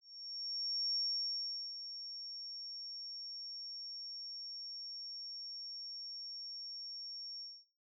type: tone with ADSR envelope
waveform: sine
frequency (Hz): 5510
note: F8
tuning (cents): -24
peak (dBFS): -33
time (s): 0.01-7.65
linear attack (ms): 940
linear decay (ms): 790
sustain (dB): -11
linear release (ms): 240
effects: noise-tail reverb RT60 0.4 s tail -19 dB re dry